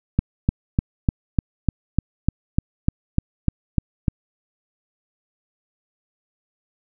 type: click train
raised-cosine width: 5 ms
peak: -4 dBFS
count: 14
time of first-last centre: 0.19-4.082 s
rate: 3.34 Hz
effects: none